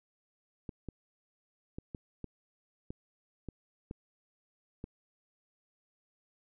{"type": "clicks", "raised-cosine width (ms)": 3, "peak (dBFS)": -27, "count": 9, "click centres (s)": [0.692, 0.887, 1.785, 1.948, 2.243, 2.905, 3.487, 3.911, 4.841], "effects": []}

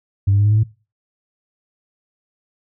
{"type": "tone with pitch steps", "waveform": "sine", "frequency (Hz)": [98.4, 100.53, 102.7, 104.92, 107.18, 109.5], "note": ["G2", "G2", "G#2", "G#2", "A2", "A2"], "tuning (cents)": [7, 44, -19, 18, -45, -8], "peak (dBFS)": -10, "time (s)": [0.27, 0.636], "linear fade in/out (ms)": 10, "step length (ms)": 61, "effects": ["noise-tail reverb RT60 0.3 s tail -20 dB re dry", "tanh soft clip ceiling -8 dBFS"]}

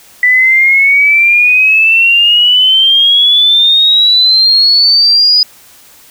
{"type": "exponential sweep", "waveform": "sine", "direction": "up", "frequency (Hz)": [1975.5, 4978], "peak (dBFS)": -4, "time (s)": [0.23, 5.43], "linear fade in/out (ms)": 2, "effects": ["white hiss -40 dBFS RMS until 6.1 s"]}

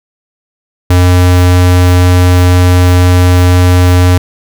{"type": "tone", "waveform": "square", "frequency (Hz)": 89.8, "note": "F2", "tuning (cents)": 49, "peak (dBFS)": -4, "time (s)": [0.9, 4.18], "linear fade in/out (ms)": 5, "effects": []}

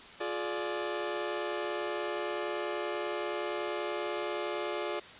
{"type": "chord", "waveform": "sawtooth", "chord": "D diminished", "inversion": "first", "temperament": "just", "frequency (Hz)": [352.4, 422.9, 587.3], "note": ["F4", "Ab4", "D5"], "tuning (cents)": [16, 31, 0], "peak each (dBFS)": -33, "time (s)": [0.2, 5], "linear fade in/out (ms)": 10, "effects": ["white hiss -49 dBFS RMS until 5.19 s", "resampled to 8000 Hz"]}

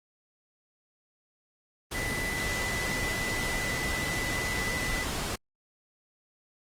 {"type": "tone in noise", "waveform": "sine", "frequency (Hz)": 1994, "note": "B6", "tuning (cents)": 16, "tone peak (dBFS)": -32, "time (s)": [1.94, 5.04], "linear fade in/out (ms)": 10, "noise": "pink", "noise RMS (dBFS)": -32, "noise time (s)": [1.91, 5.36], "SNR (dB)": -3, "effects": ["low-pass 11000 Hz 12 dB/octave", "Opus 24 kbps"]}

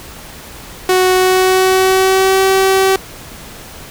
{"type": "tone with pitch glide", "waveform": "sawtooth", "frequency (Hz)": [370, 383.3], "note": ["F#4", "G4"], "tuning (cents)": [0, -39], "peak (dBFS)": -5, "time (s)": [0.89, 2.96], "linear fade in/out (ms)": 2, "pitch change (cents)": 61, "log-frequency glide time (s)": [1.13, 2.41], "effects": ["pink hiss -33 dBFS RMS until 3.9 s"]}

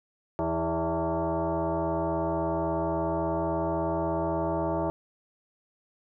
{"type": "tone with frequency modulation", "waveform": "sine", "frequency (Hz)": 164.81, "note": "E3", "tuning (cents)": 0, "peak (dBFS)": -25, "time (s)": [0.39, 4.9], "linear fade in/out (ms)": 0, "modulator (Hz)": 246, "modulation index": 3.2, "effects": []}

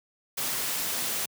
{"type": "noise", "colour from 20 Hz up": "white", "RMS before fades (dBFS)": -30, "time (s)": [0.37, 1.26], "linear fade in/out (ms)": 10, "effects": ["high-pass 100 Hz 12 dB/octave"]}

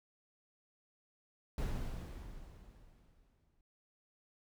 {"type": "noise with exponential decay", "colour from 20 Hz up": "brown", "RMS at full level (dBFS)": -35, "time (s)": [1.58, 3.61], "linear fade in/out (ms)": 2, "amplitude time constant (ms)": 440, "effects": []}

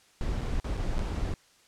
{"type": "noise with dropouts", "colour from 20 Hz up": "brown", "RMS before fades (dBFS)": -30, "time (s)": [0.21, 1.34], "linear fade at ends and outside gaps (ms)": 0, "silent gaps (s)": [[0.41, 0.415], [0.599, 0.644], [0.77, 0.775], [0.982, 0.992]], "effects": ["white hiss -61 dBFS RMS until 1.67 s", "low-pass 8000 Hz 12 dB/octave"]}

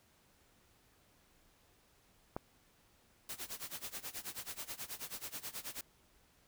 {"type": "click", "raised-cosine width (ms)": 1, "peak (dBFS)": -24, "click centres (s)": 2.365}
{"type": "noise with tremolo", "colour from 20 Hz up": "white", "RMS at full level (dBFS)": -42, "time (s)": [3.29, 5.81], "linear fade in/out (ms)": 2, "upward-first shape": "sine", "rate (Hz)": 9.3, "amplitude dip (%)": 90}
{"effects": ["pink hiss -69 dBFS RMS until 6.47 s"]}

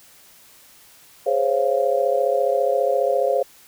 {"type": "chord", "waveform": "sine", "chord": "Db major seventh", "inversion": "second", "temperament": "just", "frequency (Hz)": [415.8, 519.7, 554.4, 693], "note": ["Ab4", "C5", "Db5", "F5"], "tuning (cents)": [2, -12, 0, -14], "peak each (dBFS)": [-25, -21, -21, -24], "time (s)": [1.26, 3.43], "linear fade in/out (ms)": 10, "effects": ["white hiss -50 dBFS RMS until 3.67 s"]}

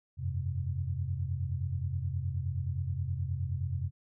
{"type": "chord", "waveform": "sine", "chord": "F suspended second", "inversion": "none", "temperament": "equal with one note detuned", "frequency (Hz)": [87.31, 96.82, 130.81], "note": ["F2", "G2", "C3"], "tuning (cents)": [0, -21, 0], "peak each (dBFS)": [-34, -36, -35], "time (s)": [0.17, 3.91], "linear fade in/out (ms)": 50, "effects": []}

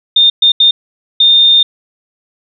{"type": "tone bursts at uneven times", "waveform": "sine", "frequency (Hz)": 3634, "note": "A#7", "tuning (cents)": -45, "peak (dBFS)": -4, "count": 4, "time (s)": [[0.16, 0.3], [0.42, 0.52], [0.6, 0.71], [1.2, 1.63]], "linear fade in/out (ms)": 5, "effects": []}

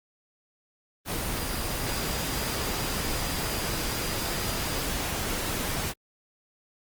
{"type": "tone in noise", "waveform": "sine", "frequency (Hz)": 4855, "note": "D#8", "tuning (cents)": -43, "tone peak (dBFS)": -41, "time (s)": [1.31, 4.88], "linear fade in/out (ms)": 50, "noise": "pink", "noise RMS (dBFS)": -30, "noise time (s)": [1.05, 5.94], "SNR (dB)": -14, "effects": ["Opus 24 kbps"]}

